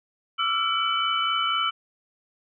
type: tone cluster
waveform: sine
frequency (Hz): 1169 / 1329 / 1393 / 2297 / 2999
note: D6 / E6 / F6 / D7 / F#7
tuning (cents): -8 / +14 / -5 / -39 / +23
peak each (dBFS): -33 / -25 / -33 / -32 / -26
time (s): 0.38-1.71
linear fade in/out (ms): 20
effects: none